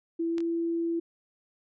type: tone with pitch glide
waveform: sine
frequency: 332.6 to 335.1 Hz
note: E4 to E4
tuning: +16 to +29 cents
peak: -26 dBFS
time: 0.19-1 s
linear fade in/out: 10 ms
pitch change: +13 cents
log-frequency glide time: 0.29-0.35 s
type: clicks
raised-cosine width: 0.2 ms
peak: -23 / -30 dBFS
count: 2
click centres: 0.382 / 0.405 s
effects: none